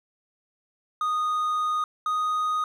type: tone pair in turn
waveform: triangle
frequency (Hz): 1237 / 1243.7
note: D#6 / D#6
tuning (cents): -10 / -1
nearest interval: unison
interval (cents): 9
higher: second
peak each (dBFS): -21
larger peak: neither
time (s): 1.01-1.84 / 2.06-2.64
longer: first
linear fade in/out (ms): 2
effects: none